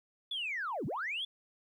sine linear two-way sweep, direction down then up, 3500 to 106.2 to 3500 Hz, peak -33 dBFS, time 0.31-1.25 s, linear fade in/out 5 ms, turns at 0.86 s, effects tanh soft clip ceiling -29 dBFS + 12-bit

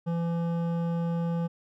sine tone with hard clipping, 168.9 Hz, E3, 42 cents sharp, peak -28 dBFS, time 0.06-1.48 s, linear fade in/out 20 ms, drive 12 dB, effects none

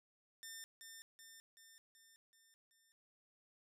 10% pulse tone with echo, 1800 Hz, A6, 39 cents sharp, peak -40 dBFS, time 0.43-0.64 s, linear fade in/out 0 ms, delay 380 ms, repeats 6, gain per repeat -4 dB, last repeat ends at 2.92 s, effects none

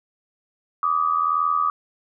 sine tone pair together, 1162.8 / 1244.5 Hz, D6 / D#6, -18 / 0 cents, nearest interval minor second, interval 118 cents, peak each -21 dBFS, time 0.83-1.7 s, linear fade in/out 2 ms, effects none

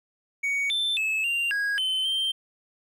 triangle tone with pitch steps, 2240 / 3544 / 2596 / 2778 / 1646 / 3063 / 3142 Hz, C#7 / A7 / E7 / F7 / G#6 / G7 / G7, +18 / +12 / -27 / -10 / -16 / -41 / +3 cents, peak -22 dBFS, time 0.43-2.32 s, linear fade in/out 10 ms, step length 270 ms, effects none

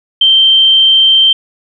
sine tone, 3133 Hz, G7, 2 cents flat, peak -4 dBFS, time 0.21-1.33 s, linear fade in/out 5 ms, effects none

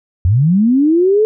sine linear sweep, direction up, 81 to 441.5 Hz, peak -8 dBFS, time 0.25-1.25 s, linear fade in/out 0 ms, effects none

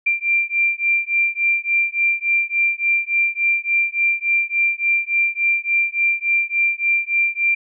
sine beating tone pair, 2368 / 2371.5 Hz, D7 / D7, +14 / +16 cents, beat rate 3.5 Hz, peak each -19 dBFS, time 0.06-7.55 s, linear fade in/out 10 ms, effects none

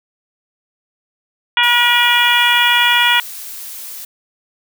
harmonic tone, 480.3 Hz, B4, 48 cents flat, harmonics 2 / 3 / 4 / 5 / 6 / 7, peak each -17 / -17 / -17 / -17 / -17 / -17 dBFS, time 1.57-3.2 s, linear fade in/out 2 ms
blue noise, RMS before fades -30 dBFS, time 1.63-4.05 s, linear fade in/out 5 ms
effects none

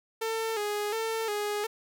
sawtooth tone with vibrato, 431.5 Hz, A4, 34 cents flat, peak -25 dBFS, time 0.21-1.67 s, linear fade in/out 10 ms, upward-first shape square, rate 1.4 Hz, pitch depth 66 cents each way, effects none

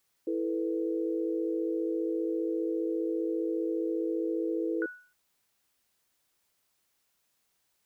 sine chord, E suspended fourth, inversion none, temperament just, 329.6 / 439.5 / 494.4 Hz, E4 / A4 / B4, 0 / -2 / +2 cents, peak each -30 / -34 / -35 dBFS, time 0.27-4.86 s, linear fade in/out 5 ms
sine tone with exponential decay, 1473 Hz, F#6, 8 cents flat, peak -30 dBFS, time 4.82-5.13 s, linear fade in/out 1 ms, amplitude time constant 66 ms
effects white hiss -75 dBFS RMS until 7.85 s

